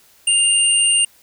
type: tone pair together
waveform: sine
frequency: 2804 / 8881 Hz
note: F7 / C#9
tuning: +6 / +2 cents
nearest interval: octave + minor sixth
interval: 1996 cents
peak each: -15 dBFS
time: 0.27-1.05 s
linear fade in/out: 5 ms
effects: white hiss -52 dBFS RMS until 1.22 s